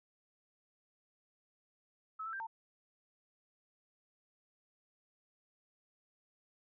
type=tone with pitch steps; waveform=sine; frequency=1294 / 1328 / 1578 / 901 Hz; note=E6 / E6 / G6 / A5; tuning=-32 / +12 / +11 / +41 cents; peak=-39 dBFS; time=2.19-2.47 s; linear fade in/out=10 ms; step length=70 ms; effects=none

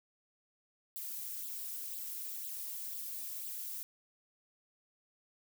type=noise with flanger; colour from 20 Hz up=violet; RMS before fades=-42 dBFS; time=0.96-3.83 s; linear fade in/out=0 ms; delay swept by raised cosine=0.24 to 3.34 ms; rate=2 Hz; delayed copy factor=+0.7; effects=none

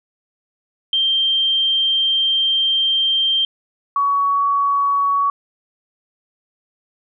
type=tone pair in turn; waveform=sine; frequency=3160 / 1124.7 Hz; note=G7 / C#6; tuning=+13 / +25 cents; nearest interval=octave + tritone; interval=1788 cents; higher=first; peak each=-14 dBFS; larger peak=neither; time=0.93-3.45 / 3.96-5.3 s; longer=first; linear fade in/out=2 ms; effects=none

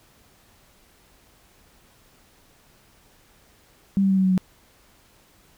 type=tone with pitch steps; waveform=sine; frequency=196 / 193.75 / 191.52 / 189.32 / 187.15 / 185 Hz; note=G3 / G3 / G3 / F#3 / F#3 / F#3; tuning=0 / -20 / -40 / +40 / +20 / 0 cents; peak=-16 dBFS; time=3.97-4.378 s; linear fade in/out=0 ms; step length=68 ms; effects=pink hiss -57 dBFS RMS until 5.57 s

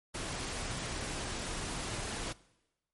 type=noise; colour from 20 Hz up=pink; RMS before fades=-38 dBFS; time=0.14-2.33 s; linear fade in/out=10 ms; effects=noise-tail reverb RT60 1.0 s tail -21 dB re dry + MP3 48 kbps

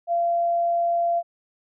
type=tone; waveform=sine; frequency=686 Hz; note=F5; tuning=31 cents flat; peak=-19 dBFS; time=0.07-1.23 s; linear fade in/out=50 ms; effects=none

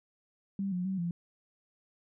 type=tone with pitch steps; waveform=sine; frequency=196.4 / 179.8 / 190.8 / 171.9 Hz; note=G3 / F#3 / G3 / F3; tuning=+4 / -49 / -47 / -27 cents; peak=-30 dBFS; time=0.59-1.11 s; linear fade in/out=2 ms; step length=130 ms; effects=none

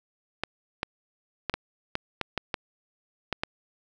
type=clicks; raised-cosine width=0.3 ms; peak=-11 dBFS; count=10; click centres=0.436 / 0.831 / 1.497 / 1.54 / 1.954 / 2.213 / 2.377 / 2.542 / 3.327 / 3.435 s; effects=none

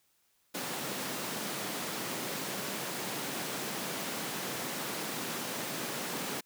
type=high-pass noise; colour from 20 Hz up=pink; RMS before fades=-37 dBFS; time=0.54-6.41 s; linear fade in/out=10 ms; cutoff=160 Hz; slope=24 dB/octave; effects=white hiss -72 dBFS RMS until 6.45 s

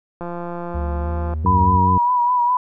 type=click train; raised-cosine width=1 ms; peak=-16 dBFS; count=196; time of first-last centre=0.21-1.337 s; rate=173 Hz
type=tone with pitch glide; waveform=triangle; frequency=72.5 to 77.7 Hz; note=D2 to D#2; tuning=-22 to -2 cents; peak=-19 dBFS; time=0.74-1.77 s; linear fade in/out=10 ms; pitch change=+120 cents; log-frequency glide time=1.01-1.08 s
type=harmonic tone; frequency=93.2 Hz; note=F#2; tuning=13 cents sharp; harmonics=1 / 2 / 3 / 4 / 5; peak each=-18 / -21 / -29 / -32 / -32 dBFS; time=1.44-1.98 s; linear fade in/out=5 ms
type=tone with vibrato; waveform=sine; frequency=978 Hz; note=B5; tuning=17 cents flat; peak=-14 dBFS; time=1.46-2.57 s; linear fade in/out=2 ms; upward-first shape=sine; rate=4.9 Hz; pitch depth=41 cents each way
effects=none

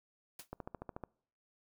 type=noise with exponential decay; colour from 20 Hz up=white; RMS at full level=-43 dBFS; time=0.39-0.48 s; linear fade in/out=5 ms; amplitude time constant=19 ms
type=click train; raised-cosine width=1 ms; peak=-28 dBFS; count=8; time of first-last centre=0.53-1.037 s; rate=13.8 Hz
effects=noise-tail reverb RT60 0.6 s tail -26 dB re dry

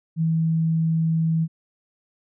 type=tone; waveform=sine; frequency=162.2 Hz; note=E3; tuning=28 cents flat; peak=-18 dBFS; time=0.16-1.48 s; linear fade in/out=50 ms; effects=none

